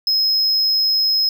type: tone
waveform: triangle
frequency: 5130 Hz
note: E8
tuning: 48 cents flat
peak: -13 dBFS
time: 0.07-1.29 s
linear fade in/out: 2 ms
effects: none